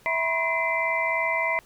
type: tone cluster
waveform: sine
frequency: 656 / 971 / 1054 / 2046 / 2348 Hz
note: E5 / B5 / C6 / C7 / D7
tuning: -9 / -30 / +12 / -39 / -1 cents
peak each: -29 / -29 / -34 / -25 / -33 dBFS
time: 0.06-1.59 s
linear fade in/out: 0 ms
effects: pink hiss -56 dBFS RMS until 1.65 s